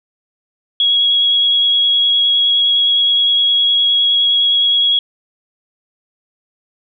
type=tone with vibrato; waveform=sine; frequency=3322 Hz; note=G#7; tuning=in tune; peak=-10 dBFS; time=0.8-4.99 s; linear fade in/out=2 ms; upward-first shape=sine; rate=9.7 Hz; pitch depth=10 cents each way; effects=none